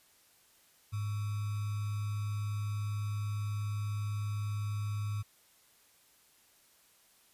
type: tone with sample-and-hold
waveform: sine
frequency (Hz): 104.1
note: G#2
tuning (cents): +5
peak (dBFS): -32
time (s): 0.92-5.23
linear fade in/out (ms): 20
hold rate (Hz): 1225
effects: white hiss -65 dBFS RMS until 7.33 s + resampled to 32000 Hz